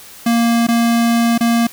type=tone with dropouts; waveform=square; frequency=233.1 Hz; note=A#3; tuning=in tune; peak=-12 dBFS; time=0.26-1.67 s; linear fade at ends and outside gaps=5 ms; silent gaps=0.669-0.685 / 1.379-1.407 s; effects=white hiss -38 dBFS RMS until 1.72 s